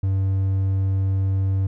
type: tone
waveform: triangle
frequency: 96.3 Hz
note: G2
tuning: 30 cents flat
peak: -16 dBFS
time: 0.03-1.67 s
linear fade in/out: 5 ms
effects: none